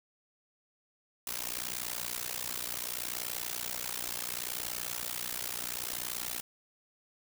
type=noise with amplitude modulation; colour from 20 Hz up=white; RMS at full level=-33 dBFS; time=1.27-6.41 s; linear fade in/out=2 ms; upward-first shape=sine; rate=60.7 Hz; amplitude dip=100%; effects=none